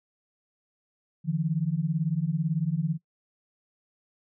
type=beating tone pair; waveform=sine; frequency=151 / 169 Hz; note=D3 / E3; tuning=+48 / +43 cents; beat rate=18 Hz; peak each=-27 dBFS; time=1.24-2.98 s; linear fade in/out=50 ms; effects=noise-tail reverb RT60 0.1 s tail -22 dB re dry